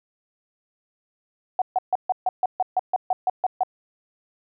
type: tone bursts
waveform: sine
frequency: 742 Hz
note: F#5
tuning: 5 cents sharp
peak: -17 dBFS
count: 13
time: 1.59-3.634 s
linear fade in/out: 2 ms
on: 28 ms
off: 140 ms
effects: none